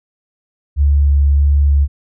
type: tone with vibrato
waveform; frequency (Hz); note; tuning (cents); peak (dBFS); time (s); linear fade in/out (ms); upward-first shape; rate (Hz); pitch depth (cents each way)
sine; 71.2; C#2; +47; -8; 0.76-1.88; 50; square; 1.6; 8
effects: none